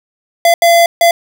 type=tone bursts at uneven times; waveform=square; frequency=681 Hz; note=F5; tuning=44 cents flat; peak=-6 dBFS; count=3; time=0.45-0.54 / 0.62-0.86 / 1.01-1.11 s; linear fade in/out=2 ms; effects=none